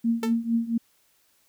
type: tone with tremolo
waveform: sine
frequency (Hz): 230.9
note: A#3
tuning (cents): -16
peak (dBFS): -18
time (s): 0.04-0.78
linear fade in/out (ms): 10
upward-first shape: triangle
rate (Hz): 4.4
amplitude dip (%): 90
type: tone with exponential decay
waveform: sawtooth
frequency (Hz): 444.8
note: A4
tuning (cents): +19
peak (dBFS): -20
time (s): 0.23-0.36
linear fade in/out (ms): 2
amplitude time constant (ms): 27
effects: white hiss -65 dBFS RMS until 1.48 s